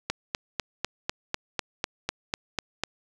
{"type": "click train", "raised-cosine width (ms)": 0.2, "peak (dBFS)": -9, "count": 12, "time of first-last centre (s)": [0.1, 2.836], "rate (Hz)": 4.02, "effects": []}